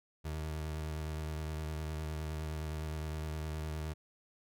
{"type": "tone with vibrato", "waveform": "30% pulse", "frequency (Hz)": 77.5, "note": "D#2", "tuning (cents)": -6, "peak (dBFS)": -34, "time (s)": [0.24, 3.94], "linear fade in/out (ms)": 20, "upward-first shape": "sine", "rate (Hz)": 9.7, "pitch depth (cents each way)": 25, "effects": []}